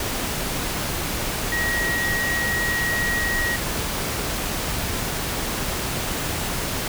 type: tone in noise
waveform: sine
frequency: 1900 Hz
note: A#6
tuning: 33 cents sharp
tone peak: -22 dBFS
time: 1.52-3.56 s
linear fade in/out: 2 ms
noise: pink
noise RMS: -26 dBFS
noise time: 0-6.88 s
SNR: +1 dB
effects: none